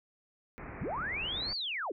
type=low-pass noise; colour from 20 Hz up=pink; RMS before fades=-44 dBFS; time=0.58-1.53 s; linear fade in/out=0 ms; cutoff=2400 Hz; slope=96 dB/octave
type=linear two-way sweep; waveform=sine; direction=up then down; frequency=61.74 to 4699 to 283.4 Hz; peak=-33 dBFS; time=0.81-1.92 s; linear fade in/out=5 ms; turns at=1.54 s
effects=none